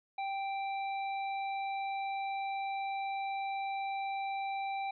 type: harmonic tone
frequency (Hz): 784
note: G5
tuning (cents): 0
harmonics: 1 / 3 / 5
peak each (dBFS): -34 / -43 / -51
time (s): 0.18-4.91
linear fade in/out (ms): 5
effects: none